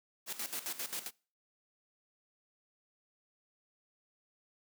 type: noise with tremolo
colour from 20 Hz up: white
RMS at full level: -38 dBFS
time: 0.26-1.11 s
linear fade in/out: 50 ms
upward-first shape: square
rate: 7.5 Hz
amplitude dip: 75%
effects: noise-tail reverb RT60 0.4 s tail -25 dB re dry + high-pass 200 Hz 12 dB/octave